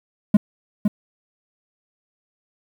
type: tone with echo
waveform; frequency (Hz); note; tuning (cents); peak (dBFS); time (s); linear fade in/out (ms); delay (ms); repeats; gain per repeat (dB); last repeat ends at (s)
triangle; 207.7; G#3; 0; -6; 0.34-0.37; 5; 510; 1; -6; 0.88
effects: 8-bit